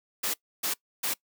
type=noise bursts; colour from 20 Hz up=white; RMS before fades=-29 dBFS; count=3; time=0.23-1.14 s; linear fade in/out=10 ms; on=110 ms; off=290 ms; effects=noise-tail reverb RT60 0.1 s tail -22 dB re dry + high-pass 200 Hz 12 dB/octave